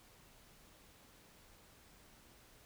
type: silence
effects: pink hiss -63 dBFS RMS until 2.65 s